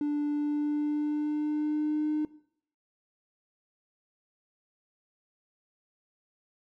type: tone with pitch glide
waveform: triangle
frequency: 293.7 to 304.2 Hz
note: D4 to D#4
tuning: 0 to -39 cents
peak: -23 dBFS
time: 0.01-2.25 s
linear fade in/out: 2 ms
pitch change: +61 cents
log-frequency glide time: 0.3-2.11 s
effects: noise-tail reverb RT60 0.6 s tail -20 dB re dry + tanh soft clip ceiling -22 dBFS